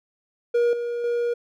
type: tone with level steps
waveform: triangle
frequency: 476 Hz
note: A#4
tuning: 36 cents sharp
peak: -15 / -23 / -19 dBFS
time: 0.54-1.34 s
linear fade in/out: 10 ms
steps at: 0.73 / 1.04 s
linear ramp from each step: 2 ms
effects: none